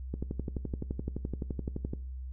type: click train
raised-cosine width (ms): 3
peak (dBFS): -21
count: 22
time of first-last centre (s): 0.14-1.935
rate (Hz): 11.7
effects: noise-tail reverb RT60 0.4 s tail -19 dB re dry + added 64 Hz sine -37 dBFS peak until 2.32 s